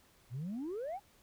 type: exponential sweep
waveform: sine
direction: up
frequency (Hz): 112 to 843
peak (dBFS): -35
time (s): 0.3-1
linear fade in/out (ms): 50
effects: tanh soft clip ceiling -35 dBFS + pink hiss -66 dBFS RMS until 1.22 s